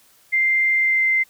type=tone with pitch glide; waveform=sine; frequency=2093 to 2080 Hz; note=C7 to C7; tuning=0 to -11 cents; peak=-15 dBFS; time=0.32-1.24 s; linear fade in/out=20 ms; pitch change=-11 cents; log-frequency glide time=0.74-1.05 s; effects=white hiss -55 dBFS RMS until 1.29 s